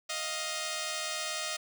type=tone pair together; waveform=5% pulse; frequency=624.5 / 701 Hz; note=D#5 / F5; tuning=+6 / +6 cents; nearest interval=major second; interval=200 cents; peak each=-23 / -27 dBFS; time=0.09-1.57 s; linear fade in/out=10 ms; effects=none